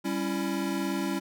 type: chord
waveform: square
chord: C# diminished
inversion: second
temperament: equal with one note detuned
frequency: 196 / 277.2 / 334 Hz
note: G3 / C#4 / E4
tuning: 0 / 0 / +23 cents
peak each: -33 dBFS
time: 0.04-1.2 s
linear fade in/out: 20 ms
effects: none